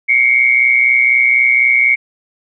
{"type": "tone pair together", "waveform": "sine", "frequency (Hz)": [2145, 2269], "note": ["C7", "C#7"], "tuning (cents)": [42, 40], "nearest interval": "minor second", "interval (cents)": 98, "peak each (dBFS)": -11, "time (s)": [0.08, 1.96], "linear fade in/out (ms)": 20, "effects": []}